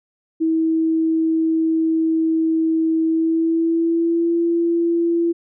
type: tone with pitch glide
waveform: sine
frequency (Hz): 322.8 to 338.3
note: E4 to E4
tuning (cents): -36 to +45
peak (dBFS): -15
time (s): 0.4-5.33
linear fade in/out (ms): 20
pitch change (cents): +81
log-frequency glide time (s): 3.05-4.35
effects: none